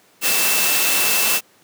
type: tone in noise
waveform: sine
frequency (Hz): 2660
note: E7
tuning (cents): +15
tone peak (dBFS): -23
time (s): 0.21-1.41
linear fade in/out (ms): 50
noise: white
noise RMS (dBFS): -18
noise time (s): 0.21-1.41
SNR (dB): -8
effects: pink hiss -54 dBFS RMS until 1.63 s + high-pass 200 Hz 12 dB/octave